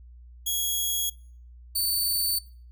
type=tone pair in turn; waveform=10% pulse; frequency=3322 / 4522 Hz; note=G#7 / C#8; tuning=0 / +34 cents; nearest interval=perfect fourth; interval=534 cents; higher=second; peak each=-17 dBFS; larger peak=neither; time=0.46-1.1 / 1.75-2.39 s; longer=neither; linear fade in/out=10 ms; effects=noise-tail reverb RT60 0.5 s tail -23 dB re dry + added 60 Hz sine -45 dBFS peak until 2.71 s

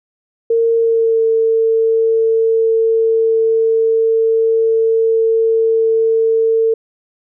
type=tone with pitch glide; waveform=sine; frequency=458.7 to 449.8 Hz; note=A#4 to A4; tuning=-28 to +38 cents; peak=-10 dBFS; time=0.5-6.74 s; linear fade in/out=5 ms; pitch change=-34 cents; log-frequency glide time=0.75-1.25 s; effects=none

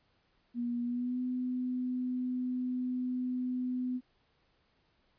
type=tone with pitch glide; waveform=sine; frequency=240 to 251.6 Hz; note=B3 to B3; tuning=-49 to +32 cents; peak=-31 dBFS; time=0.54-4.01 s; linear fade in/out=50 ms; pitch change=+81 cents; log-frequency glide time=0.83-1.2 s; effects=pink hiss -72 dBFS RMS until 5.18 s + resampled to 11025 Hz

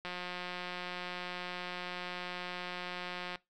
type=click train; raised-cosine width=0.3 ms; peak=-24 dBFS; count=593; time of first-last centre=0.05-3.357 s; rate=179 Hz; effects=noise-tail reverb RT60 0.2 s tail -21 dB re dry

